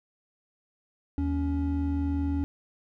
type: tone pair together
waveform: triangle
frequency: 78.67 / 281 Hz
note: D#2 / C#4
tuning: +20 / +24 cents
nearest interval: octave + minor seventh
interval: 2204 cents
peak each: -26 dBFS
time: 1.18-2.44 s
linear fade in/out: 0 ms
effects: none